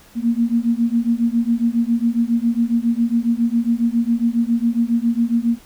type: beating tone pair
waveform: sine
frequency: 230 / 237.3 Hz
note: A#3 / A#3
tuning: -23 / +31 cents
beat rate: 7.3 Hz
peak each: -18 dBFS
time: 0.15-5.59 s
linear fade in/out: 50 ms
effects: pink hiss -48 dBFS RMS until 5.65 s